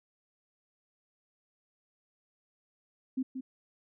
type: tone with echo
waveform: sine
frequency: 260.5 Hz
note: C4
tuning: 7 cents flat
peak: -28 dBFS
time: 3.17-3.23 s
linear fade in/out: 10 ms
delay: 180 ms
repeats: 1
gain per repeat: -7 dB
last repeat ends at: 3.41 s
effects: none

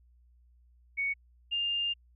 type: tone pair in turn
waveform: sine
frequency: 2227 / 2806 Hz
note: C#7 / F7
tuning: +7 / +8 cents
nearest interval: major third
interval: 401 cents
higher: second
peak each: -28 dBFS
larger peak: neither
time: 0.97-1.14 / 1.51-1.94 s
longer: second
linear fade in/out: 20 ms
effects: added 60 Hz sine -59 dBFS peak until 2.15 s

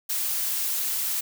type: noise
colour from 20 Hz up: blue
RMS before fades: -27 dBFS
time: 0.09-1.21 s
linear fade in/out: 10 ms
effects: none

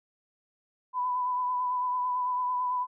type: tone with vibrato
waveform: sine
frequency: 997 Hz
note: B5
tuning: 16 cents sharp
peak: -26 dBFS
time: 0.93-2.87 s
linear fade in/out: 50 ms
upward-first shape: triangle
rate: 9 Hz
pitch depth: 27 cents each way
effects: none

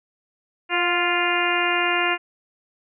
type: harmonic tone with a mistuned harmonic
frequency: 349.2 Hz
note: F4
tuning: in tune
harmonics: 1 / 2 / 3 / 4 / 5 / 6 / 7 / 8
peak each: -27 / -27 / -27 / -27 / -27 / -27 / -27 / -27 dBFS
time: 0.69-2.18 s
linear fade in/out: 50 ms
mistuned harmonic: 2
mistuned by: +26 cents
effects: none

